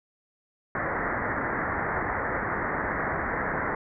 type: low-pass noise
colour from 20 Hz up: white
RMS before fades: -29 dBFS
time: 0.75-3.75 s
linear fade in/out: 2 ms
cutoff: 2000 Hz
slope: 96 dB/octave
effects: none